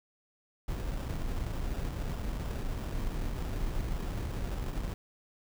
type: noise with sample-and-hold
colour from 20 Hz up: brown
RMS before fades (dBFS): -34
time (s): 0.68-4.94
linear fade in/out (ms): 5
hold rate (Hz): 2100
effects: none